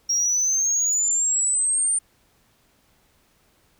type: exponential sweep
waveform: sine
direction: up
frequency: 5588 to 9000 Hz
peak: -17 dBFS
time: 0.09-1.99 s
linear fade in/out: 10 ms
effects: tanh soft clip ceiling -16 dBFS + pink hiss -62 dBFS RMS until 3.79 s